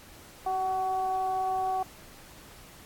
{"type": "tone with frequency modulation", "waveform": "sine", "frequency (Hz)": 753, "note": "F#5", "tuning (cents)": 30, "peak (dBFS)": -26, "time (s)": [0.46, 1.83], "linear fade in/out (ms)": 5, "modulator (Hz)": 373, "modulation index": 0.49, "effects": ["pink hiss -51 dBFS RMS until 2.85 s", "AAC 64 kbps"]}